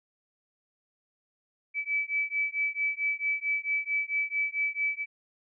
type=beating tone pair; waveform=sine; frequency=2299 / 2303.5 Hz; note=D7 / D7; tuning=-37 / -34 cents; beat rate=4.5 Hz; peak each=-30 dBFS; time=1.74-5.06 s; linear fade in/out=50 ms; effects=none